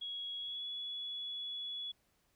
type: tone with pitch glide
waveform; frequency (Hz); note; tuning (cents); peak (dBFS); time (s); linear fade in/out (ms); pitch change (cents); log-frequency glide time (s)
sine; 3328 to 3392; G#7 to G#7; +3 to +36; -39; 0.01-1.92; 10; +33; 0.39-0.64
effects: pink hiss -75 dBFS RMS until 2.35 s